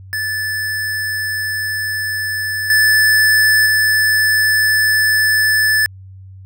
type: tone with level steps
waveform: square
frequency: 1744 Hz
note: A6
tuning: 16 cents flat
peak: -19 / -10 / -12 dBFS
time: 0.13-5.86 s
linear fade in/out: 0 ms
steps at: 2.7 / 3.66 s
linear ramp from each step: 2 ms
effects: added 95 Hz sine -34 dBFS peak until 6.45 s